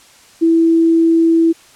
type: tone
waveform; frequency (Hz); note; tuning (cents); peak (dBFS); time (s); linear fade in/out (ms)
sine; 329.6; E4; 0; -8; 0.41-1.53; 20
effects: white hiss -45 dBFS RMS until 1.75 s + low-pass 9000 Hz 12 dB/octave